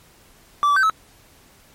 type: tone with pitch steps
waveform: triangle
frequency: 1163 / 1153 / 1544 / 1297 Hz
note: D6 / D6 / G6 / E6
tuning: -17 / -32 / -27 / -28 cents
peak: -12 dBFS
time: 0.63-0.898 s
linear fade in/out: 0 ms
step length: 67 ms
effects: pink hiss -52 dBFS RMS until 1.74 s + MP3 64 kbps